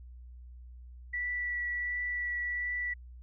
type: tone with vibrato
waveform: sine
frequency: 1956 Hz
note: B6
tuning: 17 cents flat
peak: -31 dBFS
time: 1.13-2.94 s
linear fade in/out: 10 ms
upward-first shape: triangle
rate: 1.4 Hz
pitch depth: 11 cents each way
effects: added 61 Hz sine -46 dBFS peak until 3.22 s